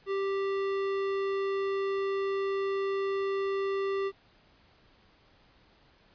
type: tone with tanh clipping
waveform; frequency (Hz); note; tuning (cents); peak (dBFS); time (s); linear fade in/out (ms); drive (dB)
sine; 392; G4; 0; -30; 0.06-4.12; 50; 17
effects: pink hiss -62 dBFS RMS until 6.14 s + resampled to 11025 Hz